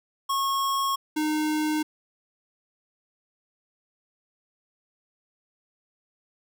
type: tone pair in turn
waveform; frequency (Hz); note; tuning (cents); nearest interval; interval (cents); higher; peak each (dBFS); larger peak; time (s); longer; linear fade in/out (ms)
square; 1093 / 306.7; C#6 / D#4; -25 / -25; octave + minor seventh; 2200; first; -24; neither; 0.29-0.96 / 1.16-1.83; neither; 10
effects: none